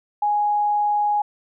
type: tone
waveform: sine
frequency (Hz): 830.6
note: G#5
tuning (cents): 0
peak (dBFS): -17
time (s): 0.22-1.22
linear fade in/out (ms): 5
effects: none